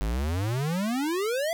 square exponential sweep, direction up, 49 to 689 Hz, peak -26 dBFS, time 0.01-1.53 s, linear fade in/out 0 ms, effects none

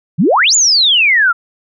sine exponential two-way sweep, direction up then down, 138.59 to 7230 to 1322 Hz, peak -7 dBFS, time 0.18-1.33 s, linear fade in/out 20 ms, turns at 0.55 s, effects none

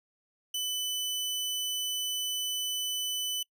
sawtooth tone, 3000 Hz, F#7, 23 cents sharp, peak -27 dBFS, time 0.54-3.43 s, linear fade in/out 5 ms, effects noise-tail reverb RT60 0.1 s tail -25 dB re dry

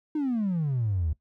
triangle exponential sweep, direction down, 314.5 to 73.42 Hz, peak -21 dBFS, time 0.15-1.13 s, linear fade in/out 5 ms, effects noise-tail reverb RT60 0.1 s tail -20 dB re dry + tanh soft clip ceiling -20 dBFS

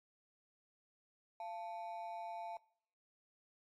triangle ring-modulated tone, 784 Hz, G5, in tune, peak -38 dBFS, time 1.4-2.57 s, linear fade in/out 2 ms, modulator 96 Hz, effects noise-tail reverb RT60 0.6 s tail -22 dB re dry + AAC 64 kbps

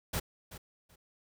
pink noise with echo, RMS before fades -33 dBFS, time 0.13-0.2 s, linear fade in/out 10 ms, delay 380 ms, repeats 2, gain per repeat -14 dB, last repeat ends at 0.96 s, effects none

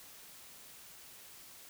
silence, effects white hiss -54 dBFS RMS until 1.69 s

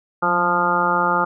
harmonic tone with a mistuned harmonic, 175.1 Hz, F3, 5 cents sharp, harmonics 1 / 2 / 3 / 4 / 5 / 6 / 7 / 8, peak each -28 / -28 / -26 / -29 / -21 / -29 / -20 / -23 dBFS, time 0.22-1.25 s, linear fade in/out 10 ms, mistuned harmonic 1, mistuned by +45 cents, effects none

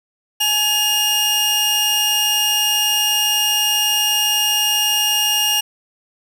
sawtooth tone pair together, 843 / 2836 Hz, G#5 / F7, +26 / +26 cents, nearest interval octave + major sixth, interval 2100 cents, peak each -21 / -12 dBFS, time 0.4-5.61 s, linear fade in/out 10 ms, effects none

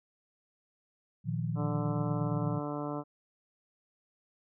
sine chord, Bb suspended fourth, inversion none, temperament just, 116.54 / 155.39 / 174.81 Hz, Bb2 / Eb3 / F3, 0 / -2 / +2 cents, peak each -34 / -34 / -36 dBFS, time 1.24-2.61 s, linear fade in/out 50 ms
harmonic tone, 146.83 Hz, D3, in tune, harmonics 1 / 2 / 3 / 4 / 5 / 6 / 7 / 8 / 9, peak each -40 / -37 / -42 / -41 / -44 / -48 / -44 / -49 / -47 dBFS, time 1.55-3.04 s, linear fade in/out 50 ms
effects none

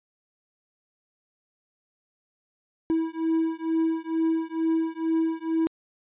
triangle beating tone pair, 323.7 / 325.9 Hz, E4 / E4, -31 / -20 cents, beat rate 2.2 Hz, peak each -24 / -24 dBFS, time 2.9-5.67 s, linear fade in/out 0 ms, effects resampled to 8000 Hz

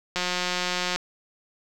click train, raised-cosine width 0.2 ms, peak -9 dBFS, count 145, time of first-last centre 0.16-0.96 s, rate 180 Hz, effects none

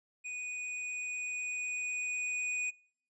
square tone with level ramp, 2477 Hz, D#7, 8 cents flat, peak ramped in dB -39 to -33 dBFS, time 0.24-2.71 s, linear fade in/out 20 ms, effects noise-tail reverb RT60 0.6 s tail -26 dB re dry + resampled to 22050 Hz

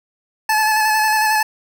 25% pulse tone with vibrato, 864 Hz, A5, 32 cents flat, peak -10 dBFS, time 0.49-1.43 s, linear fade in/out 5 ms, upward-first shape square, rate 11 Hz, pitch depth 19 cents each way, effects none

